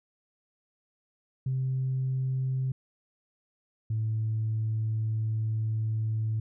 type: tone pair in turn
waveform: sine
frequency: 130.81 / 110 Hz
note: C3 / A2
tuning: 0 / 0 cents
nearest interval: minor third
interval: 300 cents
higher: first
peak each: -25 dBFS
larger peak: neither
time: 1.46-2.72 / 3.9-6.4 s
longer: second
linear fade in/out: 5 ms
effects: tanh soft clip ceiling -22 dBFS